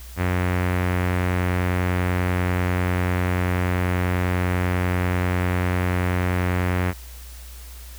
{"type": "tone with low-pass filter", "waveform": "sawtooth", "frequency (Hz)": 90.2, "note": "F#2", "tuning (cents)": -44, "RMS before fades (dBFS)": -22, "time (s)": [0.16, 6.94], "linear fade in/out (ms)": 50, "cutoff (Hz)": 2100, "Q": 2.2, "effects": ["added 60 Hz sine -37 dBFS peak until 7.98 s", "white hiss -45 dBFS RMS until 7.98 s"]}